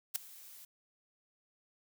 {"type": "noise with ADSR envelope", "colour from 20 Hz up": "blue", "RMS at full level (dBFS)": -30, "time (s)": [0.14, 0.65], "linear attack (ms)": 18, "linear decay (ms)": 5, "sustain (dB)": -23, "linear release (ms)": 4, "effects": []}